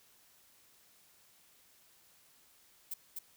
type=noise with echo; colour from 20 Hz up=violet; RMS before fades=-39 dBFS; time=2.91-2.94 s; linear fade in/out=5 ms; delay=250 ms; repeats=1; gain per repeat=-2 dB; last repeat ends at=3.19 s; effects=white hiss -65 dBFS RMS until 3.36 s